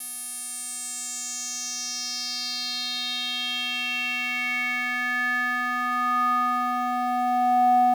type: tone with band-pass filter sweep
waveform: square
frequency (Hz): 246.9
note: B3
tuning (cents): 0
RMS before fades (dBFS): -26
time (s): 0-7.94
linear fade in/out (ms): 5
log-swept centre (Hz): 11000 to 690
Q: 5.3
effects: 8-bit